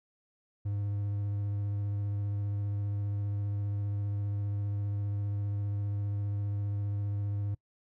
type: tone with vibrato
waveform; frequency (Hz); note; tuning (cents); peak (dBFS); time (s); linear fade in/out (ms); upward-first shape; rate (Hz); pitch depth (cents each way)
triangle; 101.7; G#2; -36; -28; 0.65-7.55; 10; sine; 15; 13
effects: noise-tail reverb RT60 0.1 s tail -24 dB re dry